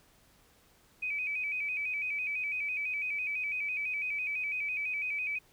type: tone with vibrato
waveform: sine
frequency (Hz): 2400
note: D7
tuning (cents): +37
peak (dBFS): -31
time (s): 1.02-5.39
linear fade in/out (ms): 10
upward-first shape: square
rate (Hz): 6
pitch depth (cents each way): 73
effects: pink hiss -64 dBFS RMS until 5.52 s